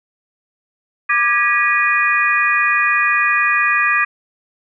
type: tone cluster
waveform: sine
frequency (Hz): 1184 / 1654 / 1928 / 2459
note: D6 / G#6 / B6 / D#7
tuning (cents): +14 / -8 / -42 / -21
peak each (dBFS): -18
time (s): 1.09-4.05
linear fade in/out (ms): 10
effects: none